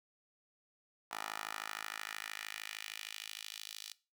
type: tone with high-pass filter sweep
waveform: 10% pulse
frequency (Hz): 53.1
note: G#1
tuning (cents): +39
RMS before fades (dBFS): -45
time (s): 1.11-3.93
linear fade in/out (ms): 5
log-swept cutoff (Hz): 1000 to 4000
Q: 1.6
effects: noise-tail reverb RT60 0.3 s tail -19 dB re dry